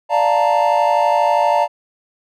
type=chord; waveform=triangle; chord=Bb major seventh; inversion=first; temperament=equal; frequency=587.3 / 698.5 / 880 / 932.3 Hz; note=D5 / F5 / A5 / Bb5; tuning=0 / 0 / 0 / 0 cents; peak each=-16 dBFS; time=0.09-1.68 s; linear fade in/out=50 ms; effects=none